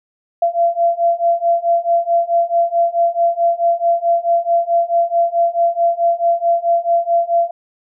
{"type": "beating tone pair", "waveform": "sine", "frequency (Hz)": [680, 684.6], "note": ["F5", "F5"], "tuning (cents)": [-46, -35], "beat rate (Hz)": 4.6, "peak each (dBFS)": [-16, -15], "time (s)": [0.42, 7.51], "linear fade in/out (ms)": 5, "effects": []}